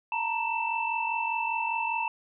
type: tone cluster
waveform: sine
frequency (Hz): 901 / 946 / 2657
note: A5 / A#5 / E7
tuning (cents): +41 / +25 / +13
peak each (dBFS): -31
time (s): 0.12-2.08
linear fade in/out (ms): 2
effects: none